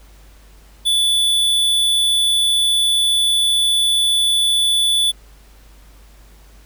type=tone; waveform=square; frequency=3467 Hz; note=A7; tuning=26 cents flat; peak=-14 dBFS; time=0.85-5.12 s; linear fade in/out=20 ms; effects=added 50 Hz sine -43 dBFS peak until 6.65 s + pink hiss -51 dBFS RMS until 6.65 s